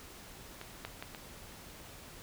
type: clicks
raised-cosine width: 0.3 ms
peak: -28 / -22 / -24 / -27 dBFS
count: 4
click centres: 0.614 / 0.85 / 1.025 / 1.148 s
effects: pink hiss -51 dBFS RMS until 2.22 s